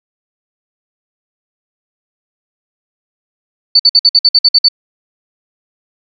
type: tone bursts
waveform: sine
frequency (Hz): 4499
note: C#8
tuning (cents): +25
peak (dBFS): -3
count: 10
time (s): 3.75-4.686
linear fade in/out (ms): 5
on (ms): 45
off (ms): 54
effects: none